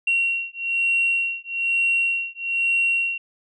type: beating tone pair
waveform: sine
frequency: 2741 / 2742.1 Hz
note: F7 / F7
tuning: -33 / -32 cents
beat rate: 1.1 Hz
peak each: -22 dBFS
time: 0.07-3.18 s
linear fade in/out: 5 ms
effects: tanh soft clip ceiling -12 dBFS